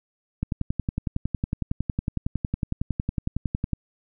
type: click train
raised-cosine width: 5 ms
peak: -12 dBFS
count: 37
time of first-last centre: 0.43-3.733 s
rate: 10.9 Hz
effects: none